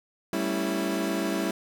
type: chord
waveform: 30% pulse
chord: A dominant seventh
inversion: third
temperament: equal with one note detuned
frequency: 196 / 224.1 / 277.2 / 329.6 Hz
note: G3 / A3 / C#4 / E4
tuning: 0 / +32 / 0 / 0 cents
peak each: -28 / -33 / -30 / -27 dBFS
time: 0.33-1.51 s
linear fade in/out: 2 ms
effects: none